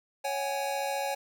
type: chord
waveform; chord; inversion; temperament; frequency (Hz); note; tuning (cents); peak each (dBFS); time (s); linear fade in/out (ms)
square; C# suspended fourth; none; equal with one note detuned; 554.4 / 756.4 / 830.6; C#5 / F#5 / G#5; 0 / +38 / 0; -34 / -37 / -34; 0.24-1.15; 10
effects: 10-bit